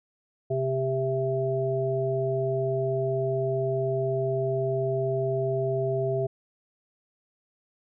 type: harmonic tone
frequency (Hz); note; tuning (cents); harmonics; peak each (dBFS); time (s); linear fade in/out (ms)
132.1; C3; +17; 1 / 3 / 5; -29 / -27 / -29; 0.5-6.27; 10
effects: none